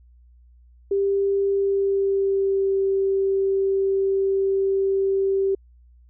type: tone with pitch glide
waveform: sine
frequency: 395.7 to 389.1 Hz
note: G4 to G4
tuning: +16 to -13 cents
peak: -18 dBFS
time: 0.91-5.55 s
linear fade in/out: 5 ms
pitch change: -29 cents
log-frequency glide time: 1.5-2.76 s
effects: added 60 Hz sine -49 dBFS peak until 6.09 s